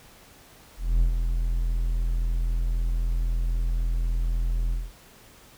triangle tone with ADSR envelope, 41.9 Hz, E1, 29 cents sharp, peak -14 dBFS, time 0.77-4.92 s, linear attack 240 ms, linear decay 99 ms, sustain -6 dB, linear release 210 ms, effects pink hiss -52 dBFS RMS until 5.57 s

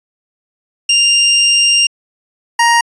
25% pulse tone pair in turn, 2794 / 937.5 Hz, F7 / A#5, 0 / +10 cents, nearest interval octave + perfect fifth, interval 1890 cents, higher first, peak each -4 dBFS, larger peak neither, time 0.89-1.87 / 2.59-2.81 s, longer first, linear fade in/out 5 ms, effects resampled to 22050 Hz

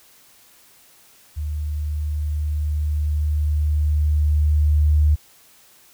sine tone with level ramp, 75.2 Hz, D2, 42 cents sharp, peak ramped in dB -23 to -12 dBFS, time 1.36-5.16 s, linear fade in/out 20 ms, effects white hiss -52 dBFS RMS until 5.93 s

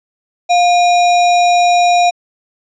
sine tone with sample-and-hold, 704 Hz, F5, 14 cents sharp, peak -7 dBFS, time 0.49-2.11 s, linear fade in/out 20 ms, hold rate 3150 Hz, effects resampled to 16000 Hz

